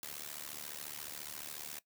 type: noise with amplitude modulation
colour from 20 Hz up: white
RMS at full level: -41 dBFS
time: 0.03-1.79 s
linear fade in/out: 0 ms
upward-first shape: sine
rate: 74.3 Hz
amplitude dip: 95%
effects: noise-tail reverb RT60 0.1 s tail -18 dB re dry + high-pass 80 Hz 12 dB/octave